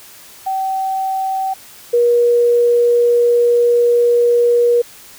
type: tone pair in turn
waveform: sine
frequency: 767 / 477.9 Hz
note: G5 / A#4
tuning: -38 / +43 cents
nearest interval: minor sixth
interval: 819 cents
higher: first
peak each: -16 / -9 dBFS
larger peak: second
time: 0.46-1.54 / 1.93-4.82 s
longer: second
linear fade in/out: 10 ms
effects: white hiss -40 dBFS RMS until 5.18 s